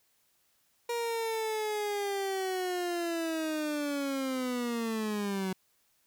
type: linear sweep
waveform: 30% pulse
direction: down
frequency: 475.2 to 185.5 Hz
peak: -28 dBFS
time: 0.89-5.53 s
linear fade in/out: 5 ms
effects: white hiss -71 dBFS RMS until 6.06 s